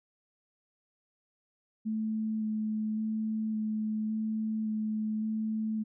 sine tone with vibrato, 217.2 Hz, A3, 22 cents flat, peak -29 dBFS, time 1.85-5.84 s, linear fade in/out 20 ms, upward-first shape square, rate 0.89 Hz, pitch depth 10 cents each way, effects none

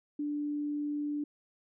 sine tone, 293.7 Hz, D4, in tune, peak -31 dBFS, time 0.19-1.24 s, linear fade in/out 5 ms, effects none

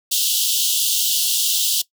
pink high-pass noise, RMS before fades -19 dBFS, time 0.11-1.82 s, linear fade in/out 10 ms, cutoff 2900 Hz, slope 96 dB/octave, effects noise-tail reverb RT60 0.1 s tail -19 dB re dry

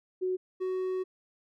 sine / triangle tone pair in turn, 369.7 / 372.3 Hz, F#4 / F#4, -1 / +11 cents, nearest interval unison, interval 12 cents, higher second, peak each -27 dBFS, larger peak neither, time 0.21-0.37 / 0.6-1.04 s, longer second, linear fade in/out 20 ms, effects none

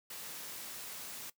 white noise, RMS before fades -45 dBFS, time 0.1-1.3 s, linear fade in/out 5 ms, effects noise-tail reverb RT60 0.1 s tail -18 dB re dry + high-pass 100 Hz 12 dB/octave

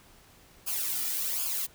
blue noise with flanger, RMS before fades -31 dBFS, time 0.66-1.67 s, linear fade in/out 20 ms, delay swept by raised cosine 0.51 to 1.91 ms, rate 1.3 Hz, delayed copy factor -0.65, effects pink hiss -57 dBFS RMS until 1.74 s

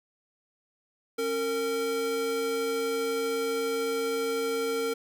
square tone pair together, 272.3 / 458 Hz, C#4 / A#4, -31 / -31 cents, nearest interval major sixth, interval 900 cents, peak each -37 / -28 dBFS, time 1.18-4.94 s, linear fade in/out 10 ms, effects none

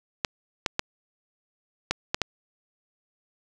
clicks, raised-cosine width 0.2 ms, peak -6 dBFS, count 6, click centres 0.248 / 0.662 / 0.794 / 1.91 / 2.145 / 2.217 s, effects none

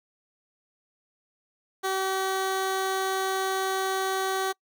15% pulse tone, 382 Hz, G4, 45 cents flat, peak -19 dBFS, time 1.83-4.53 s, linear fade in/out 20 ms, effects noise-tail reverb RT60 0.1 s tail -26 dB re dry

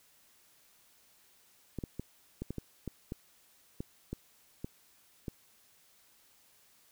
clicks, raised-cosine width 3 ms, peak -24 dBFS, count 12, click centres 1.787 / 1.838 / 1.996 / 2.42 / 2.506 / 2.583 / 2.877 / 3.121 / 3.805 / 4.13 / 4.645 / 5.282 s, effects white hiss -65 dBFS RMS until 6.91 s

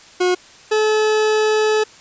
40% pulse tone pair in turn, 362.1 / 430.6 Hz, F#4 / A4, -37 / -37 cents, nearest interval minor third, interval 300 cents, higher second, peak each -13 dBFS, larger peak neither, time 0.2-0.35 / 0.71-1.84 s, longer second, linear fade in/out 10 ms, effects white hiss -44 dBFS RMS until 2 s + resampled to 16000 Hz

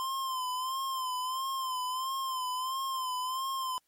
square tone with vibrato, 1038 Hz, C6, 14 cents flat, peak -32 dBFS, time 0-3.78 s, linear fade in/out 0 ms, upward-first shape sine, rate 1.5 Hz, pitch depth 57 cents each way, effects white hiss -75 dBFS RMS until 3.87 s + MP3 64 kbps

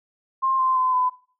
sine tone with pitch steps, 1059 / 1041.4 / 1024.1 / 1007.1 Hz, C6 / C6 / C6 / B5, +21 / -8 / -37 / +34 cents, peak -18 dBFS, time 0.42-1.1 s, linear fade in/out 20 ms, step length 170 ms, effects noise-tail reverb RT60 0.4 s tail -19 dB re dry

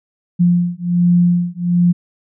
sine beating tone pair, 174.6 / 175.9 Hz, F3 / F3, 0 / +13 cents, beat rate 1.3 Hz, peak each -14 dBFS, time 0.39-1.93 s, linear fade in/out 20 ms, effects none

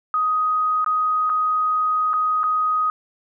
sine tone with dropouts, 1252 Hz, D#6, 10 cents sharp, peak -17 dBFS, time 0.14-2.9 s, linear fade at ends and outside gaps 1 ms, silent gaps 0.845-0.862 / 1.295-1.299 / 2.133-2.138 / 2.433-2.439 s, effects none

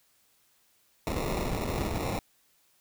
pink noise with sample-and-hold, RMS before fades -31 dBFS, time 1.07-2.19 s, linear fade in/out 0 ms, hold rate 1575 Hz, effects white hiss -67 dBFS RMS until 2.8 s

